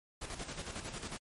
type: noise with tremolo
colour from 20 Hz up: pink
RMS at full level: -41 dBFS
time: 0.21-1.18 s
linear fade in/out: 10 ms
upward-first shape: square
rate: 11 Hz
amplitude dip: 55%
effects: MP3 48 kbps